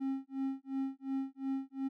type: tone with tremolo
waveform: triangle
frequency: 268.9 Hz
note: C4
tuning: 47 cents sharp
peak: -29 dBFS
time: 0-1.89 s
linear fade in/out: 20 ms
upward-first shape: sine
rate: 2.8 Hz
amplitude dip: 100%
effects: none